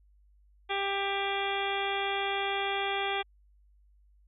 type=harmonic tone with a mistuned harmonic; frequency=395.4 Hz; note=G4; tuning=15 cents sharp; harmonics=1 / 2 / 3 / 4 / 5 / 6 / 7 / 8 / 9; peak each=-35 / -33 / -39 / -40 / -39 / -37 / -42 / -38 / -44 dBFS; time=0.69-3.23 s; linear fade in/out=20 ms; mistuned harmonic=8; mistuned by=+71 cents; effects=added 50 Hz sine -59 dBFS peak until 4.27 s